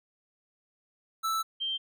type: tone pair in turn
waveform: square / sine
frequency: 1318.5 / 3148 Hz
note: E6 / G7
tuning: 0 / +7 cents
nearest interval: octave + minor third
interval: 1507 cents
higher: second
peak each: -28 / -29 dBFS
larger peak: first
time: 1.23-1.43 / 1.6-1.78 s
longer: first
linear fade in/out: 20 ms
effects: none